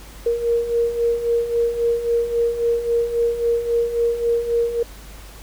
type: beating tone pair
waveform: sine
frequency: 466.2 / 469.9 Hz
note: A#4 / A#4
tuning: 0 / +14 cents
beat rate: 3.7 Hz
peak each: -24 / -18 dBFS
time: 0.26-4.83 s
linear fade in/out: 5 ms
effects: added 50 Hz sine -39 dBFS peak until 5.42 s + pink hiss -43 dBFS RMS until 5.42 s